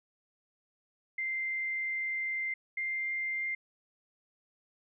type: tone pair in turn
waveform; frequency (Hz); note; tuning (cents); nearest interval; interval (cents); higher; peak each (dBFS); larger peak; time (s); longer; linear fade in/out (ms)
sine; 2088 / 2099; C7 / C7; -4 / +5; unison; 9; second; -31 / -31; neither; 1.18-2.54 / 2.77-3.55; first; 5
effects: none